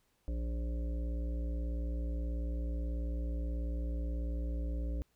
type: harmonic tone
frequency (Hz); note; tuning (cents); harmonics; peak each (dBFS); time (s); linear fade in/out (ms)
58.4; A#1; +4; 1 / 3 / 5 / 7 / 9 / 10; -33 / -48 / -46 / -55 / -51 / -56; 0.28-5.02; 0
effects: pink hiss -75 dBFS RMS until 5.15 s